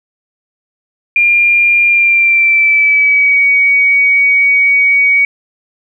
sine tone with pitch glide, 2400 to 2252 Hz, D7 to C#7, +37 to +27 cents, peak -6 dBFS, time 1.16-5.25 s, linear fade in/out 2 ms, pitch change -110 cents, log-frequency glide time 1.88-3.42 s, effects 8-bit

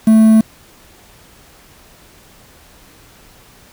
triangle tone with quantisation, 220 Hz, A3, in tune, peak -3 dBFS, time 0.07-0.41 s, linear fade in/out 5 ms, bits 5, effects pink hiss -45 dBFS RMS until 3.72 s

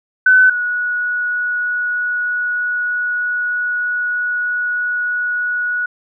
sine tone pair in turn, 1511 / 1462.9 Hz, F#6 / F#6, +36 / -20 cents, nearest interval minor second, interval 56 cents, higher first, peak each -6 / -16 dBFS, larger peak first, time 0.26-0.5 / 0.5-5.86 s, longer second, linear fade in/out 5 ms, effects none

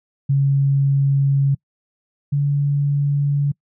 sine tone pair in turn, 138.59 / 142.73 Hz, C#3 / D3, 0 / -49 cents, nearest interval minor second, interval 51 cents, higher second, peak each -13 / -15 dBFS, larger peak first, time 0.29-1.55 / 2.32-3.52 s, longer first, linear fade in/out 10 ms, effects noise-tail reverb RT60 0.1 s tail -26 dB re dry

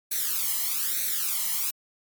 blue noise with flanger, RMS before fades -27 dBFS, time 0.11-1.71 s, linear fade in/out 10 ms, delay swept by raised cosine 0.49 to 0.99 ms, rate 1.1 Hz, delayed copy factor +0.85, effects MP3 96 kbps

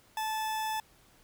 40% pulse tone, 872 Hz, A5, 16 cents flat, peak -30 dBFS, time 0.17-0.8 s, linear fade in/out 2 ms, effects pink hiss -62 dBFS RMS until 1.23 s

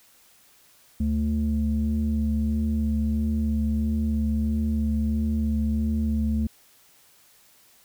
sine tone pair together, 73.84 / 220 Hz, D2 / A3, +10 / 0 cents, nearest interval octave + perfect fifth, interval 1890 cents, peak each -23 dBFS, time 1-6.47 s, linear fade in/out 5 ms, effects tanh soft clip ceiling -16 dBFS + white hiss -57 dBFS RMS until 7.84 s

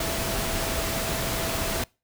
sine tone in noise, 659.3 Hz, E5, in tune, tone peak -34 dBFS, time 0-1.84 s, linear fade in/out 5 ms, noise pink, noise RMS -28 dBFS, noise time 0-1.84 s, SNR -9 dB, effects noise-tail reverb RT60 0.3 s tail -25 dB re dry

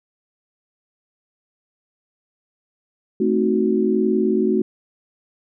sine chord, A diminished seventh, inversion none, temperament equal, 220 / 261.6 / 311.1 / 370 Hz, A3 / C4 / Eb4 / Gb4, 0 / 0 / 0 / 0 cents, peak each -20 / -24 / -24 / -19 dBFS, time 3.2-4.62 s, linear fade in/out 5 ms, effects none

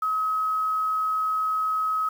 sine tone with quantisation, 1276 Hz, D#6, 43 cents sharp, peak -22 dBFS, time 0.02-2.09 s, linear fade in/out 5 ms, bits 8, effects none

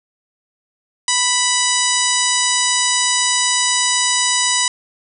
harmonic tone with a mistuned harmonic, 988 Hz, B5, in tune, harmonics 1 / 2 / 3 / 4 / 5 / 6 / 7 / 8 / 9, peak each -23 / -23 / -23 / -23 / -23 / -23 / -23 / -23 / -23 dBFS, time 1.08-4.68 s, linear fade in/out 2 ms, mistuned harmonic 4, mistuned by -24 cents, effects none

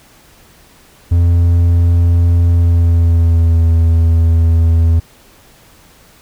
triangle tone with pitch glide, 85.7 to 82.59 Hz, F2 to E2, -32 to +4 cents, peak -5 dBFS, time 1.11-5 s, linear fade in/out 10 ms, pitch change -64 cents, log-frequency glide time 2.51-3.64 s, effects pink hiss -45 dBFS RMS until 6.21 s

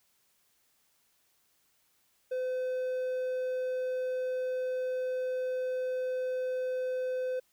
triangle tone, 510 Hz, C5, 44 cents flat, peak -28 dBFS, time 2.31-7.4 s, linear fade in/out 10 ms, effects white hiss -71 dBFS RMS until 7.52 s

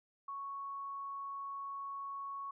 sine tone, 1108.7 Hz, C#6, in tune, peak -40 dBFS, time 0.28-2.51 s, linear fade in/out 5 ms, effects none

